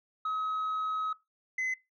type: tone pair in turn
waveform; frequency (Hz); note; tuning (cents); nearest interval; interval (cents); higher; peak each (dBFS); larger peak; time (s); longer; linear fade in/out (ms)
sine; 1275 / 2037; D#6 / C7; +42 / -47; minor sixth; 811; second; -27 / -26; second; 0.25-1.13 / 1.58-1.74; first; 5
effects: noise-tail reverb RT60 0.2 s tail -20 dB re dry + tanh soft clip ceiling -28 dBFS